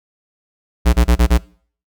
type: tone bursts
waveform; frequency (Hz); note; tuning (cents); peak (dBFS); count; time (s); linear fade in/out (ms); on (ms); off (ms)
square; 59.7; A#1; +42; -9; 5; 0.85-1.383; 20; 85; 27
effects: noise-tail reverb RT60 0.5 s tail -23 dB re dry